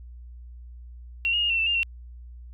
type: tone with pitch steps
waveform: sine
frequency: 2738 / 2859 / 2843 / 2708 / 2661 / 2804 / 2723 Hz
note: F7 / F7 / F7 / E7 / E7 / F7 / F7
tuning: -35 / +40 / +30 / +46 / +16 / +6 / -44 cents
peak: -21 dBFS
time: 1.25-1.831 s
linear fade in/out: 0 ms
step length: 83 ms
effects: added 60 Hz sine -40 dBFS peak until 2.53 s